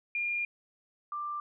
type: tone pair in turn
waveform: sine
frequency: 2410 / 1183.6 Hz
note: D7 / D6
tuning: +44 / +13 cents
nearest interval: octave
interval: 1231 cents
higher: first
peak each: -29 / -33 dBFS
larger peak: first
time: 0.15-0.45 / 1.12-1.4 s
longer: first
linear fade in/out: 2 ms
effects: none